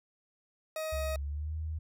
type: tone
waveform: 40% pulse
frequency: 630 Hz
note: D#5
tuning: 21 cents sharp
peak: -33 dBFS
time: 0.76-1.16 s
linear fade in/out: 2 ms
type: tone with pitch glide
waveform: sine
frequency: 69.3 to 78.69 Hz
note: C#2 to D#2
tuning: 0 to +20 cents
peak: -33 dBFS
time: 0.92-1.79 s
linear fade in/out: 10 ms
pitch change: +220 cents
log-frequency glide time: 1.17-1.55 s
effects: none

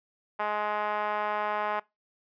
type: tone with band-pass filter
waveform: 5% pulse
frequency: 210 Hz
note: G#3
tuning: 19 cents sharp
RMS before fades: -30 dBFS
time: 0.39-1.8 s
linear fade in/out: 10 ms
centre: 850 Hz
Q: 1.6
effects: noise-tail reverb RT60 0.2 s tail -21 dB re dry + resampled to 11025 Hz

